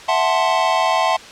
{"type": "chord", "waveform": "square", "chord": "F# half-diminished seventh", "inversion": "third", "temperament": "equal", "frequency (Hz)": [659.3, 740, 880, 1046.5], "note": ["E5", "F#5", "A5", "C6"], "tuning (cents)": [0, 0, 0, 0], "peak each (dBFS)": -21, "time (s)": [0.08, 1.17], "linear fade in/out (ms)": 10, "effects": ["white hiss -37 dBFS RMS until 1.31 s", "low-pass 5000 Hz 12 dB/octave"]}